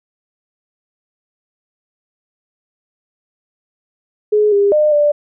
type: tone with pitch steps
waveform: sine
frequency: 421.5 / 403.3 / 605 / 589 Hz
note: G#4 / G4 / D#5 / D5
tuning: +26 / +49 / -49 / +5 cents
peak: -9 dBFS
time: 4.32-5.12 s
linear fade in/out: 10 ms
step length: 200 ms
effects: none